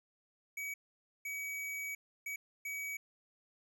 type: tone bursts at uneven times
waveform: square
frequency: 2270 Hz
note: C#7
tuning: 41 cents sharp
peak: -39 dBFS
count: 4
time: 0.57-0.74 / 1.25-1.95 / 2.26-2.36 / 2.65-2.97 s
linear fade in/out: 5 ms
effects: none